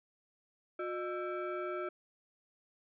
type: tone with frequency modulation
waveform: sine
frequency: 360 Hz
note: F#4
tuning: 47 cents flat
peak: -35 dBFS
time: 0.79-1.89 s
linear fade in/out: 5 ms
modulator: 971 Hz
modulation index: 1.2
effects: none